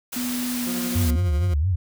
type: noise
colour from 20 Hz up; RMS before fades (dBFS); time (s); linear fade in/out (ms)
white; -31; 0.12-1.11; 10
type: tone with pitch glide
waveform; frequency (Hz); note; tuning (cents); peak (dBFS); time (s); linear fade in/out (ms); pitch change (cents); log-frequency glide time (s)
sine; 246.9 to 242.2; B3 to B3; 0 to -34; -25; 0.16-1.16; 5; -34; 0.54-0.66
type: tone with tremolo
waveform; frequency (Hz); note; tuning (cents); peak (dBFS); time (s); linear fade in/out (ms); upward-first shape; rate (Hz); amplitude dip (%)
20% pulse; 177; F3; +23; -26; 0.67-1.54; 0; triangle; 12; 45
type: tone with vibrato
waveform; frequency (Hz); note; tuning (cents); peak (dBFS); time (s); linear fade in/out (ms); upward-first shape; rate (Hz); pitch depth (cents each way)
sine; 82.8; E2; +8; -18; 0.95-1.76; 10; sine; 4.4; 260
effects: none